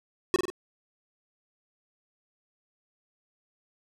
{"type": "tone with echo", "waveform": "square", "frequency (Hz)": 367.1, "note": "F#4", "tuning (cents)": -14, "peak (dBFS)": -19, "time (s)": [0.34, 0.36], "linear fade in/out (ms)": 0, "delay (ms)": 47, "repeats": 3, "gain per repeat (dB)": -5, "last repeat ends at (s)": 0.501, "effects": ["low-pass 10000 Hz 12 dB/octave", "9-bit"]}